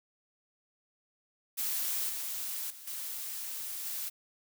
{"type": "noise with level steps", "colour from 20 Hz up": "blue", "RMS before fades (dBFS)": [-33, -37, -49, -39, -37], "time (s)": [1.57, 4.1], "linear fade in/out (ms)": 20, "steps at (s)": [2.09, 2.7, 2.87, 3.85], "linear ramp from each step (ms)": 5, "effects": []}